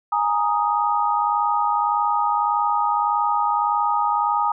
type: chord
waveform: sine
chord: Ab suspended second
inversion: none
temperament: equal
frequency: 830.6 / 932.3 / 1244.5 Hz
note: Ab5 / Bb5 / Eb6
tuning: 0 / 0 / 0 cents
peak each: -22 dBFS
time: 0.12-4.52 s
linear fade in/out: 5 ms
effects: none